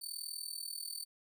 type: tone with amplitude modulation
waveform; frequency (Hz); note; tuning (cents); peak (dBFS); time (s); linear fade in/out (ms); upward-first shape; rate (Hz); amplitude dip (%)
20% pulse; 4539; C#8; +40; -31; 0.01-1.05; 20; sine; 40.4; 85
effects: none